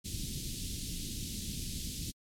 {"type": "band-stop noise", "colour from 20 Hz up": "pink", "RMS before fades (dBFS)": -38, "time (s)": [0.04, 2.12], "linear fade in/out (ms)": 20, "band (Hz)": [280, 3400], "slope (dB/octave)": 24, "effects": ["low-pass 12000 Hz 12 dB/octave", "MP3 96 kbps"]}